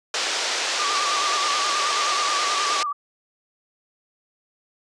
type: band-pass noise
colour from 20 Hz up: white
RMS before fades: -25 dBFS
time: 0.14-2.83 s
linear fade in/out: 2 ms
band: 380 to 6100 Hz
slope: 24 dB/octave
type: tone with vibrato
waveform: sine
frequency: 1174.7 Hz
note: D6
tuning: in tune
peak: -23 dBFS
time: 0.79-2.93 s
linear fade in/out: 10 ms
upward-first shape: square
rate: 9.4 Hz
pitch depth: 45 cents each way
effects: resampled to 22050 Hz